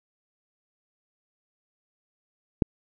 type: click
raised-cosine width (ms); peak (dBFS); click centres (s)
3; -6; 2.622
effects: none